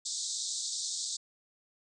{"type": "band-pass noise", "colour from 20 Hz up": "white", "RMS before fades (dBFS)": -36, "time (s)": [0.05, 1.17], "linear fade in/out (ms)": 10, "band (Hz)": [3600, 8300], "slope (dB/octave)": 96, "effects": []}